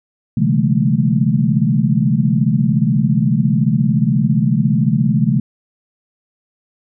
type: tone cluster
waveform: sine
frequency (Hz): 128.9 / 143.1 / 165.5 / 204.7 / 222.2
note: C3 / D3 / E3 / G#3 / A3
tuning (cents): -26 / -45 / +7 / -25 / +17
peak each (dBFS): -18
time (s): 0.37-5.4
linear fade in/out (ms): 5
effects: none